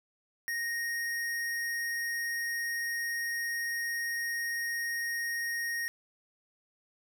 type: tone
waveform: square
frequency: 1864.7 Hz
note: A#6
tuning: in tune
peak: -32 dBFS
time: 0.48-5.88 s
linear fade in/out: 0 ms
effects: none